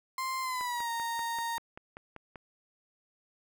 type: tone with pitch glide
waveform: 35% pulse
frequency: 1047 to 927.4 Hz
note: C6 to A#5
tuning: +1 to -9 cents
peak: -30 dBFS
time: 0.18-1.58 s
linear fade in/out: 2 ms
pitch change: -210 cents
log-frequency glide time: 0.41-0.9 s
type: click train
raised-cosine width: 0.5 ms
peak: -29 dBFS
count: 10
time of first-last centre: 0.61-2.358 s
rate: 5.15 Hz
effects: none